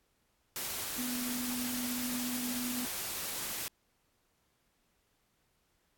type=tone in noise; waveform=sine; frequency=246.9 Hz; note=B3; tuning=in tune; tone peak=-36 dBFS; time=0.98-2.85 s; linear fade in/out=0 ms; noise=white; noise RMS=-38 dBFS; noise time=0.56-3.68 s; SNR=-1 dB; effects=pink hiss -75 dBFS RMS until 5.97 s + AAC 64 kbps